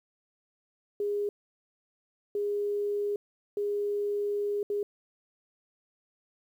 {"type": "tone bursts at uneven times", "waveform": "sine", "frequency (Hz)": 410, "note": "G#4", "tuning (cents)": -22, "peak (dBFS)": -27, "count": 4, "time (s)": [[1, 1.29], [2.35, 3.16], [3.57, 4.63], [4.7, 4.83]], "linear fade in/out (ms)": 2, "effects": ["10-bit"]}